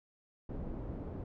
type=low-pass noise; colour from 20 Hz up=pink; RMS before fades=-41 dBFS; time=0.49-1.24 s; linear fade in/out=5 ms; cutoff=470 Hz; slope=12 dB/octave; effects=none